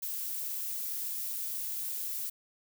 violet noise, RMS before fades -36 dBFS, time 0.02-2.3 s, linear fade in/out 10 ms, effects none

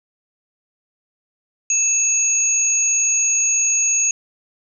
sine tone pair together, 2619 / 6619 Hz, E7 / G#8, -12 / -7 cents, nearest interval octave + major third, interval 1605 cents, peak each -25 / -15 dBFS, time 1.7-4.11 s, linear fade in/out 2 ms, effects none

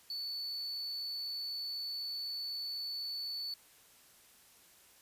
triangle tone, 4464 Hz, C#8, 11 cents sharp, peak -36 dBFS, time 0.1-3.54 s, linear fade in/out 2 ms, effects white hiss -62 dBFS RMS until 5.01 s + resampled to 32000 Hz

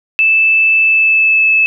sine tone with pitch glide, 2633 to 2610 Hz, E7 to E7, -3 to -18 cents, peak -7 dBFS, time 0.19-1.66 s, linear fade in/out 0 ms, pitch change -15 cents, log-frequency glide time 0.81-1.48 s, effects none

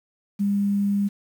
sine tone, 201.3 Hz, G3, 46 cents sharp, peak -19 dBFS, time 0.39-1.09 s, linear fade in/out 20 ms, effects 8-bit

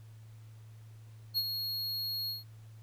square tone with ADSR envelope, 4304 Hz, C8, 48 cents sharp, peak -27 dBFS, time 1.34-2.44 s, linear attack 36 ms, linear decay 49 ms, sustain -7 dB, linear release 150 ms, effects added 110 Hz sine -49 dBFS peak until 2.82 s + pink hiss -66 dBFS RMS until 2.82 s

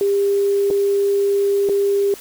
sine tone with dropouts, 400 Hz, G4, 35 cents sharp, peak -14 dBFS, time 0.01-2.14 s, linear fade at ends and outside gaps 1 ms, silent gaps 0.703-0.709 / 1.689-1.695 s, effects white hiss -39 dBFS RMS until 2.2 s

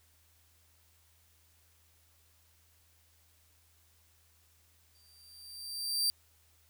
sawtooth tone with exponential growth, 4691 Hz, D8, 3 cents flat, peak -23 dBFS, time 4.95-6.1 s, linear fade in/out 0 ms, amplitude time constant 250 ms, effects added 81 Hz sine -68 dBFS peak until 6.69 s + white hiss -68 dBFS RMS until 6.69 s

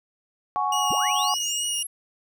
sine chord, F# suspended second, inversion none, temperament just, 740 / 832.5 / 1110 Hz, F#5 / G#5 / C#6, 0 / +4 / +2 cents, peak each -28 / -26 / -25 dBFS, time 0.56-1.34 s, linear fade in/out 0 ms
25% pulse tone with vibrato, 2872 Hz, F7, 48 cents sharp, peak -22 dBFS, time 0.72-1.83 s, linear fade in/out 5 ms, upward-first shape triangle, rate 3.5 Hz, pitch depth 21 cents each way
sine linear sweep, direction up, 58.27 to 11310 Hz, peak -30 dBFS, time 0.9-1.87 s, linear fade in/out 5 ms
effects none

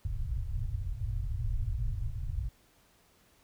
pink low-pass noise, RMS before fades -33 dBFS, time 0.05-2.49 s, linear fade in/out 5 ms, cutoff 130 Hz, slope 96 dB/octave, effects pink hiss -65 dBFS RMS until 3.43 s

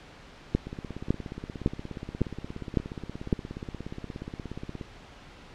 two click trains, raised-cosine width 3 ms, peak -9 / -23 dBFS, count 6 / 71, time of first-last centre 0.55-3.328 / 0.67-4.812 s, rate 1.8 / 16.9 Hz, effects pink hiss -49 dBFS RMS until 5.54 s + low-pass 4000 Hz 12 dB/octave

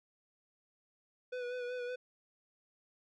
square tone with vibrato, 493.9 Hz, B4, in tune, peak -38 dBFS, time 1.32-1.96 s, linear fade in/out 10 ms, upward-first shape sine, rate 5.3 Hz, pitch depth 30 cents each way, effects low-pass 3000 Hz 12 dB/octave

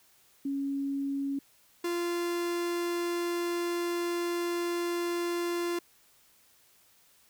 sine / 45% pulse tone pair in turn, 277.2 / 346.3 Hz, C#4 / F4, 0 / -15 cents, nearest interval major third, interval 385 cents, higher second, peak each -29 / -29 dBFS, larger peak neither, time 0.45-1.39 / 1.84-5.79 s, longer second, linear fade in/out 5 ms, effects white hiss -63 dBFS RMS until 7.29 s

